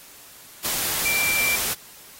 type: tone in noise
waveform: sine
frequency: 2349 Hz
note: D7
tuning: in tune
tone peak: -21 dBFS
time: 1.05-1.56 s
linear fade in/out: 10 ms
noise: white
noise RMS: -25 dBFS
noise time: 0.64-1.74 s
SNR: +1 dB
effects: white hiss -46 dBFS RMS until 2.19 s + AAC 48 kbps